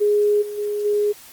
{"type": "tone with level steps", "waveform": "sine", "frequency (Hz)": 415.3, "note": "G#4", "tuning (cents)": 0, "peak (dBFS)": [-14, -27, -21, -16], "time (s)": [0, 1.13], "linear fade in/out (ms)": 20, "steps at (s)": [0.41, 0.57, 0.84], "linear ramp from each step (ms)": 20, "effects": ["white hiss -44 dBFS RMS until 1.32 s", "Opus 24 kbps"]}